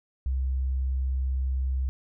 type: tone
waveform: sine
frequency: 65.41 Hz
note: C2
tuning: in tune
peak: -24 dBFS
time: 0.26-1.89 s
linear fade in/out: 0 ms
effects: none